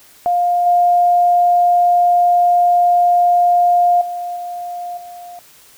sine tone with level steps, 705 Hz, F5, 16 cents sharp, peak -12 / -9 / -21 / -23 / -31 dBFS, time 0.26-5.39 s, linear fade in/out 0 ms, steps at 0.66 / 4.01 / 4.36 / 4.97 s, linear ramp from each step 5 ms, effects white hiss -46 dBFS RMS until 5.77 s

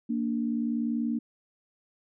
sine tone pair together, 232.1 / 292.4 Hz, A#3 / D4, -7 / -7 cents, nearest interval major third, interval 400 cents, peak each -27 / -32 dBFS, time 0.09-1.19 s, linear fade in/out 10 ms, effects none

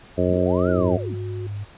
harmonic tone, 90.2 Hz, F#2, 44 cents flat, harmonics 1 / 2 / 3 / 4 / 5 / 6 / 7, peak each -25 / -25 / -25 / -25 / -25 / -25 / -25 dBFS, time 0.17-0.98 s, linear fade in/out 20 ms
sine linear two-way sweep, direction up then down, 55 to 1480 to 147.1 Hz, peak -31 dBFS, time 0.28-1.15 s, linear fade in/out 10 ms, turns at 0.7 s
sine tone with pitch glide, 329.6 to 363.6 Hz, E4 to F#4, 0 to -30 cents, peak -32 dBFS, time 0.67-1.47 s, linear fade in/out 5 ms, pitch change +170 cents, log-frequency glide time 0.88-1 s
sine tone, 102.2 Hz, G#2, 27 cents flat, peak -27 dBFS, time 0.77-1.65 s, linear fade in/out 20 ms
effects pink hiss -47 dBFS RMS until 1.77 s + resampled to 8000 Hz

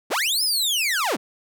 sawtooth linear two-way sweep, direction up then down, 141.5 to 5274 to 141.5 Hz, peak -17 dBFS, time 0.1-1.17 s, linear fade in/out 20 ms, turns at 0.43 s, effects none

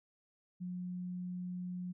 sine tone, 180 Hz, F#3, 47 cents flat, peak -38 dBFS, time 0.6-1.93 s, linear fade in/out 20 ms, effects none

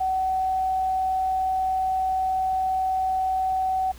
sine tone, 755 Hz, F#5, 35 cents sharp, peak -21 dBFS, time 0-3.92 s, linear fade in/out 10 ms, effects added 60 Hz sine -43 dBFS peak until 3.98 s + pink hiss -49 dBFS RMS until 3.98 s

